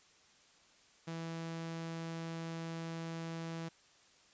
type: tone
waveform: sawtooth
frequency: 164.81 Hz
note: E3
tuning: in tune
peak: -36 dBFS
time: 1.07-3.69 s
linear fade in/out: 10 ms
effects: white hiss -65 dBFS RMS until 4.33 s + resampled to 16000 Hz